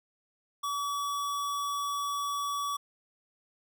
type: tone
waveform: square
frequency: 1140 Hz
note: C#6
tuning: 48 cents sharp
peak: -31 dBFS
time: 0.63-2.77 s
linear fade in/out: 10 ms
effects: none